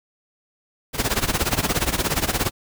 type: noise with tremolo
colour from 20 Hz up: pink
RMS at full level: -19 dBFS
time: 0.93-2.51 s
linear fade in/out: 50 ms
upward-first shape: sine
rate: 17 Hz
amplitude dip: 85%
effects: none